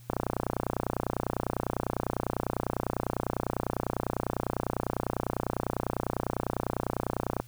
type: click train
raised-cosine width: 1 ms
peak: -14 dBFS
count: 220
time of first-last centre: 0.1-7.4 s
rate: 30 Hz
effects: added 120 Hz sine -49 dBFS peak until 7.47 s + white hiss -59 dBFS RMS until 7.47 s